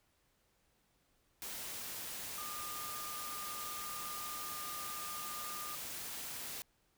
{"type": "tone in noise", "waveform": "sine", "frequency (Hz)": 1210, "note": "D#6", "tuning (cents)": -49, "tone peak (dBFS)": -45, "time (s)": [2.38, 5.75], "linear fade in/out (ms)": 0, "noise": "white", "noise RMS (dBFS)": -44, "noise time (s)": [1.42, 6.62], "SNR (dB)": -4, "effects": ["pink hiss -75 dBFS RMS until 6.97 s"]}